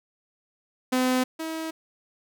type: tone pair in turn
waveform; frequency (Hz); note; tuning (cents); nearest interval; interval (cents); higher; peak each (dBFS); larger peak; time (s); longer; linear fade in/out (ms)
sawtooth; 255 / 321.3; C4 / E4; -44 / -44; major third; 400; second; -17 / -26; first; 0.92-1.24 / 1.39-1.71; neither; 10
effects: none